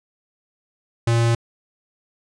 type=tone; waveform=square; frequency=116.54 Hz; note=A#2; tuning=in tune; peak=-16 dBFS; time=1.07-1.35 s; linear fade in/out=5 ms; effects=resampled to 22050 Hz